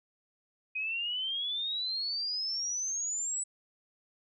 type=exponential sweep; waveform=sine; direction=up; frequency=2500 to 7970 Hz; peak=-31 dBFS; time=0.75-3.44 s; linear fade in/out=10 ms; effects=none